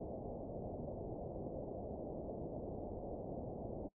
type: low-pass noise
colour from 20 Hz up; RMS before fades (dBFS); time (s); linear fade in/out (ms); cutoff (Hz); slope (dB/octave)
white; -45; 0-3.89; 20; 690; 48
effects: noise-tail reverb RT60 0.1 s tail -20 dB re dry